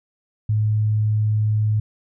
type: tone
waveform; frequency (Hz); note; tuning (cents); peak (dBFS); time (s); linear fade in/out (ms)
sine; 107.2; A2; -45; -16; 0.49-1.8; 5
effects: none